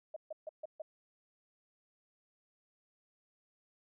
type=tone bursts; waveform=sine; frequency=622.3 Hz; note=D#5; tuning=in tune; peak=-39 dBFS; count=5; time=0.14-0.82 s; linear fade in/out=5 ms; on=24 ms; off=140 ms; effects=none

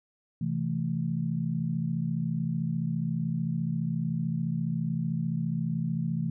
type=chord; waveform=sine; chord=A minor; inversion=first; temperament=equal; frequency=130.81 / 164.81 / 220 Hz; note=C3 / E3 / A3; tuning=0 / 0 / 0 cents; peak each=-33 / -29 / -33 dBFS; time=0.41-6.3 s; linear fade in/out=5 ms; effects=none

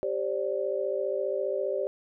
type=chord; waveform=sine; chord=G suspended fourth; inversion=none; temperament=equal with one note detuned; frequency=392 / 532.4 / 587.3 Hz; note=G4 / C5 / D5; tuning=0 / +30 / 0 cents; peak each=-31 dBFS; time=0.03-1.87 s; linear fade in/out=0 ms; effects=none

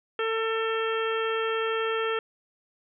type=harmonic tone with a mistuned harmonic; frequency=447.3 Hz; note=A4; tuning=28 cents sharp; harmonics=1 / 2 / 3 / 4 / 5 / 6 / 7; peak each=-27 / -39 / -31 / -35 / -42 / -37 / -38 dBFS; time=0.19-2.19 s; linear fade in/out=2 ms; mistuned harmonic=7; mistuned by=+38 cents; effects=none

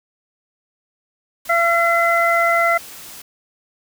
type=noise; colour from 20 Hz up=white; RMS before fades=-37 dBFS; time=1.45-3.22 s; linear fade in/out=5 ms
type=harmonic tone; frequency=679 Hz; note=F5; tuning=49 cents flat; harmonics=1 / 2 / 3; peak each=-17 / -18 / -18 dBFS; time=1.49-2.78 s; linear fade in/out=10 ms
effects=none

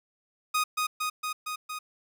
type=tone with echo; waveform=sawtooth; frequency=1244.5 Hz; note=D#6; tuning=in tune; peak=-20 dBFS; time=0.54-0.64 s; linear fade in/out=10 ms; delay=230 ms; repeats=5; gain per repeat=-2 dB; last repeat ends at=1.79 s; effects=none

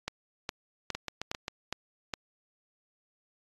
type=two click trains; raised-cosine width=0.2 ms; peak=-15 / -17 dBFS; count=6 / 5; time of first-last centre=0.08-2.138 / 0.95-1.481 s; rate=2.43 / 7.53 Hz; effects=AAC 32 kbps

